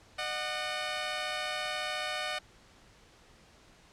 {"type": "tone pair together", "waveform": "10% pulse", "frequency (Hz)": [606.9, 740], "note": ["D#5", "F#5"], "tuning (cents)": [-43, 0], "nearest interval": "minor third", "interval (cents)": 343, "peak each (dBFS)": -27, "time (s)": [0.18, 2.39], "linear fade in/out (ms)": 10, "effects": ["pink hiss -59 dBFS RMS until 3.92 s", "low-pass 7000 Hz 12 dB/octave"]}